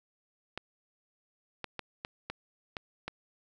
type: clicks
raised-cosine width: 0.3 ms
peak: -20 dBFS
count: 7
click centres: 0.576 / 1.643 / 1.793 / 2.049 / 2.3 / 2.768 / 3.08 s
effects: none